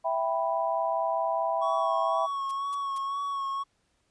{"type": "chord", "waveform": "sine", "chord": "E minor", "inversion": "none", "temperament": "equal", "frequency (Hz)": [659.3, 784, 987.8], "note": ["E5", "G5", "B5"], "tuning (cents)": [0, 0, 0], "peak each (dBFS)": [-28, -31, -30], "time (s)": [0.04, 2.27], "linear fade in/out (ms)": 20}
{"type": "tone with vibrato", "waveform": "triangle", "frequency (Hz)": 1108.7, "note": "C#6", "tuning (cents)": 0, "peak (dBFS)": -27, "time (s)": [1.61, 3.64], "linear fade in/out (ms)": 20, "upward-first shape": "sine", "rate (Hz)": 2, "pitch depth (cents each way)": 29}
{"type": "noise bursts", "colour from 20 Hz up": "blue", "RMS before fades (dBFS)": -43, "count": 3, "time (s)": [2.49, 2.982], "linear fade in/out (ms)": 5, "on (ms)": 24, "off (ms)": 210}
{"effects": ["pink hiss -72 dBFS RMS until 4.1 s", "resampled to 22050 Hz"]}